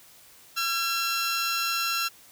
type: tone pair together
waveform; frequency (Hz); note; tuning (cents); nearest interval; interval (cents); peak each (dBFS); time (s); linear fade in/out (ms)
15% pulse; 1357.2 / 1640; F6 / G#6; -50 / -22; minor third; 328; -19 / -28; 0.56-2.09; 20
effects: white hiss -53 dBFS RMS until 2.31 s